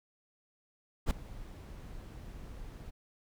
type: noise with ADSR envelope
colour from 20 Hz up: brown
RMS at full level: -24 dBFS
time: 1.06-2.91 s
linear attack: 49 ms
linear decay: 3 ms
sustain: -22 dB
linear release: 17 ms
effects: none